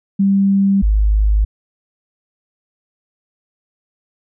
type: tone pair in turn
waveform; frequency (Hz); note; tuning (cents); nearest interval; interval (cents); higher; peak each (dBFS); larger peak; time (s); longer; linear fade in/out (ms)
sine; 196.6 / 52.07; G3 / G#1; +5 / +5; octave + major seventh; 2300; first; -10; neither; 0.19-0.82 / 0.82-1.45; neither; 10
effects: none